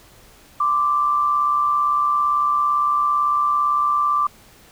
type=tone pair together; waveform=sine; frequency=1036.9 / 1174.7 Hz; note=C6 / D6; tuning=-16 / 0 cents; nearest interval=major second; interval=216 cents; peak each=-26 / -16 dBFS; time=0.6-4.27 s; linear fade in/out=5 ms; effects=pink hiss -49 dBFS RMS until 4.71 s